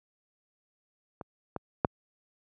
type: clicks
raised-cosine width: 1 ms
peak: -25 / -19 / -8 dBFS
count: 3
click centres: 1.212 / 1.563 / 1.848 s
effects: high-pass 80 Hz 12 dB/octave